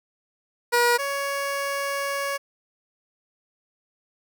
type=tone pair in turn; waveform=15% pulse; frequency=479.9 / 558.9 Hz; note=B4 / C#5; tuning=-50 / +14 cents; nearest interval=minor third; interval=264 cents; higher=second; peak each=-11 / -19 dBFS; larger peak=first; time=0.72-0.98 / 0.98-2.38 s; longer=second; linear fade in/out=20 ms; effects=none